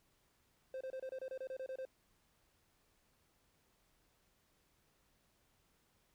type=tone bursts; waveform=triangle; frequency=523.3 Hz; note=C5; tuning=in tune; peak=-39 dBFS; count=12; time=0.74-1.852 s; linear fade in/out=2 ms; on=67 ms; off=28 ms; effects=pink hiss -75 dBFS RMS until 6.14 s